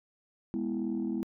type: chord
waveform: sine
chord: E major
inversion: first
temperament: equal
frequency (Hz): 207.7 / 246.9 / 329.6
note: G#3 / B3 / E4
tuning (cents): 0 / 0 / 0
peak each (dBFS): -33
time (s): 0.54-1.23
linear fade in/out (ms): 0
effects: tanh soft clip ceiling -24 dBFS